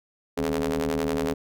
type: ring-modulated tone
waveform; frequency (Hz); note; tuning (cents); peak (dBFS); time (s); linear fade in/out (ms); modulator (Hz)
sawtooth; 78.1; D#2; +7; -17; 0.37-1.34; 10; 346
effects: none